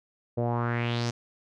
sawtooth tone with low-pass filter sweep, 118.7 Hz, A#2, 32 cents sharp, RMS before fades -28 dBFS, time 0.37-1.11 s, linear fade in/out 10 ms, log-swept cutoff 520 to 6300 Hz, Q 3.5, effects none

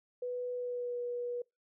sine tone with pitch glide, 493.9 to 484.9 Hz, B4 to B4, 0 to -32 cents, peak -34 dBFS, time 0.22-1.42 s, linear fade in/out 5 ms, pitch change -32 cents, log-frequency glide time 0.54-0.99 s, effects noise-tail reverb RT60 0.2 s tail -25 dB re dry

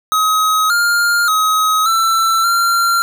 square tone with pitch steps, 1268 / 1405 / 1268 / 1337 / 1377 Hz, D#6 / F6 / D#6 / E6 / F6, +32 / +10 / +32 / +24 / -25 cents, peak -12 dBFS, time 0.12-3.02 s, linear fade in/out 0 ms, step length 580 ms, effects none

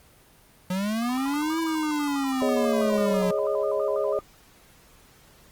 square linear two-way sweep, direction up then down, 179.5 to 329.6 to 179.5 Hz, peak -25 dBFS, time 0.7-3.31 s, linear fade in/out 5 ms, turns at 1.59 s
sine tone with vibrato, 1108.7 Hz, C#6, in tune, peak -35 dBFS, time 1.01-4.21 s, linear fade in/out 20 ms, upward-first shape square, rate 6.1 Hz, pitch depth 160 cents each way
sine chord, Ab suspended fourth, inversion none, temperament just, 415.3 / 553.7 / 623 Hz, Ab4 / Db5 / Eb5, 0 / -2 / +2 cents, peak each -27 dBFS, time 2.42-4.19 s, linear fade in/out 0 ms
effects pink hiss -55 dBFS RMS until 5.51 s + Opus 24 kbps

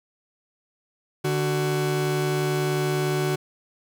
40% pulse tone pair together, 148.1 / 373.2 Hz, D3 / F#4, +15 / +15 cents, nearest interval octave + major third, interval 1600 cents, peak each -24 dBFS, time 1.24-3.36 s, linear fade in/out 10 ms, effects none

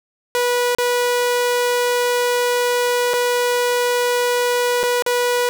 sawtooth tone with dropouts, 488.4 Hz, B4, 19 cents flat, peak -12 dBFS, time 0.35-5.49 s, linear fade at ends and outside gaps 0 ms, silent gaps 0.749-0.785 / 3.134-3.139 / 4.831-4.836 / 5.023-5.063 s, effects none

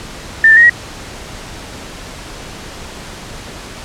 sine tone with pitch steps, 1792 / 1777 / 1870 / 1906 Hz, A6 / A6 / A#6 / A#6, +31 / +17 / +5 / +38 cents, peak -3 dBFS, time 0.44-0.696 s, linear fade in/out 2 ms, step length 64 ms, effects pink hiss -30 dBFS RMS until 3.84 s + low-pass 8000 Hz 12 dB/octave

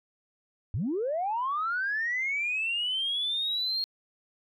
sine linear sweep, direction up, 80.5 to 4278 Hz, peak -26 dBFS, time 0.74-3.84 s, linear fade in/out 0 ms, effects tanh soft clip ceiling -22 dBFS

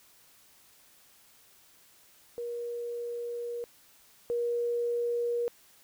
sine tone pair in turn, 475.7 / 475.7 Hz, A#4 / A#4, +35 / +35 cents, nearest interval unison, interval 0 cents, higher neither, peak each -33 / -27 dBFS, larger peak second, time 2.38-3.64 / 4.3-5.48 s, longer first, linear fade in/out 0 ms, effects white hiss -60 dBFS RMS until 5.83 s

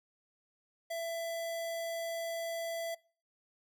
square tone, 667 Hz, E5, 20 cents sharp, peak -36 dBFS, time 0.9-2.95 s, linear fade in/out 10 ms, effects noise-tail reverb RT60 0.4 s tail -23 dB re dry

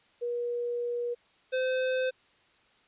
sine / square tone pair in turn, 480 / 515 Hz, B4 / C5, -49 / -28 cents, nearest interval minor second, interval 121 cents, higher second, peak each -29 / -27 dBFS, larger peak second, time 0.21-1.15 / 1.52-2.11 s, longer first, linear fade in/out 20 ms, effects white hiss -64 dBFS RMS until 2.87 s + resampled to 8000 Hz

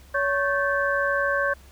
sine tone cluster, 564 / 1099 / 1554 / 1741 Hz, C#5 / C#6 / G6 / A6, +30 / -15 / -16 / -19 cents, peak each -25 / -28 / -24 / -32 dBFS, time 0.14-1.54 s, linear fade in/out 10 ms, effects added 67 Hz sine -47 dBFS peak until 1.71 s + pink hiss -54 dBFS RMS until 1.71 s

